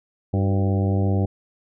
harmonic tone with a mistuned harmonic, 98 Hz, G2, in tune, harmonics 1 / 2 / 3 / 4 / 5 / 6 / 7 / 8, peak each -19 / -25 / -29 / -31 / -33 / -35 / -36 / -37 dBFS, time 0.33-1.26 s, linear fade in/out 10 ms, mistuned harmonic 4, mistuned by -57 cents, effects none

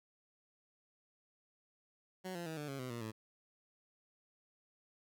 15% pulse tone with pitch steps, 185.8 / 172.36 / 159.89 / 148.32 / 137.59 / 127.64 / 118.41 / 109.84 Hz, F#3 / F3 / D#3 / D3 / C#3 / C3 / A#2 / A2, +7 / -22 / +47 / +17 / -13 / -43 / +28 / -3 cents, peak -35 dBFS, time 2.24-3.12 s, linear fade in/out 20 ms, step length 110 ms, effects none

